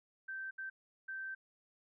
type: tone bursts at uneven times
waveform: sine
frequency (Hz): 1556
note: G6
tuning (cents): -13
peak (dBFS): -40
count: 3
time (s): 0.28-0.51 / 0.58-0.7 / 1.08-1.35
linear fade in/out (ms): 10
effects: none